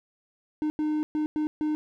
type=tone bursts at uneven times; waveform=triangle; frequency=305 Hz; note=D#4; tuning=34 cents flat; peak=-22 dBFS; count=5; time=0.62-0.7 / 0.79-1.03 / 1.15-1.26 / 1.36-1.47 / 1.61-1.75 s; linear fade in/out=0 ms; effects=none